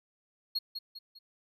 triangle tone with echo, 4294 Hz, C8, 44 cents sharp, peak -27 dBFS, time 0.55-0.59 s, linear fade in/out 10 ms, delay 200 ms, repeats 3, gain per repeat -7 dB, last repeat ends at 1.19 s, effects none

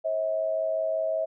sine tone pair together, 538 / 643.3 Hz, C5 / E5, +48 / -42 cents, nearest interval minor third, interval 310 cents, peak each -32 / -25 dBFS, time 0.04-1.26 s, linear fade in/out 20 ms, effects none

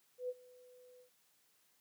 sine tone with ADSR envelope, 499.3 Hz, B4, 19 cents sharp, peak -35 dBFS, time 0.18-1.1 s, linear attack 110 ms, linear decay 42 ms, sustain -23 dB, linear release 98 ms, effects white hiss -73 dBFS RMS until 1.8 s + high-pass 100 Hz 12 dB/octave

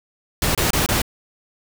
pink noise bursts, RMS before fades -19 dBFS, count 4, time 0.42-1.018 s, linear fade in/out 2 ms, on 130 ms, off 26 ms, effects none

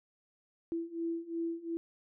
sine beating tone pair, 331.9 / 334.7 Hz, E4 / E4, +12 / +26 cents, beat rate 2.8 Hz, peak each -38 / -36 dBFS, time 0.72-1.77 s, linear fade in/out 0 ms, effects none

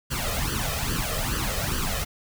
pink noise with flanger, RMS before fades -27 dBFS, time 0.1-2.05 s, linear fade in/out 20 ms, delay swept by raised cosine 0.65 to 1.65 ms, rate 2.4 Hz, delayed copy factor +0.8, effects none

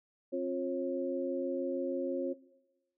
sine tone cluster, 266.2 / 352.5 / 542 Hz, C4 / F4 / C#5, +30 / +16 / -39 cents, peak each -37 / -36 / -34 dBFS, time 0.32-2.34 s, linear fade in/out 20 ms, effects noise-tail reverb RT60 1.0 s tail -19 dB re dry

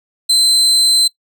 35% pulse tone with amplitude modulation, 4075 Hz, C8, 47 cents flat, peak -7 dBFS, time 0.29-1.08 s, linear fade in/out 10 ms, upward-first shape sine, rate 211 Hz, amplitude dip 25%, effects noise-tail reverb RT60 0.1 s tail -21 dB re dry

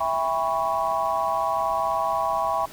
sine chord, C# half-diminished seventh, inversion first, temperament equal with one note detuned, 659.3 / 803.7 / 987.8 / 1108.7 Hz, E5 / G5 / B5 / C#6, 0 / +43 / 0 / 0 cents, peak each -27 dBFS, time 0-2.66 s, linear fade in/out 10 ms, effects pink hiss -44 dBFS RMS until 2.72 s

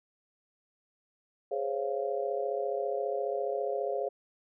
sine chord, Db major seventh, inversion second, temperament just, 415.8 / 519.7 / 554.4 / 693 Hz, Ab4 / C5 / Db5 / F5, +2 / -12 / 0 / -14 cents, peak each -34 / -36 / -34 / -36 dBFS, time 1.51-4.09 s, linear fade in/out 10 ms, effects none

